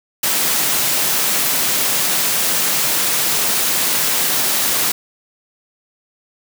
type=high-pass noise; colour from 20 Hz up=white; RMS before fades=-17 dBFS; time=0.23-4.92 s; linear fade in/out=5 ms; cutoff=120 Hz; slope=48 dB/octave; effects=none